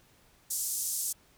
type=band-pass noise; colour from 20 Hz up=pink; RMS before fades=-33 dBFS; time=0.5-1.13 s; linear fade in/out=10 ms; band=6600 to 13000 Hz; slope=24 dB/octave; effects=pink hiss -63 dBFS RMS until 1.37 s